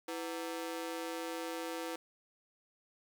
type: ring-modulated tone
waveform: sawtooth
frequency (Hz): 415.3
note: G#4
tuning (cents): 0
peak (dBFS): -31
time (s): 0.08-1.96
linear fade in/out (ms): 5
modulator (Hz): 86.3
effects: 10-bit